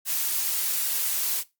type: noise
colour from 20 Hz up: blue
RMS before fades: -26 dBFS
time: 0.05-1.44 s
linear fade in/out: 50 ms
effects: noise-tail reverb RT60 0.2 s tail -18 dB re dry + Opus 48 kbps